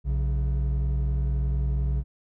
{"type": "tone pair together", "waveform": "triangle", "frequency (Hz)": [60.6, 137.62], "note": ["B1", "C#3"], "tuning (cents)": [-32, -12], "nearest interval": "octave + major second", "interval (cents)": 1420, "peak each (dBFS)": [-21, -28], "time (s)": [0.04, 2.04], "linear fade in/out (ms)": 50, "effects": []}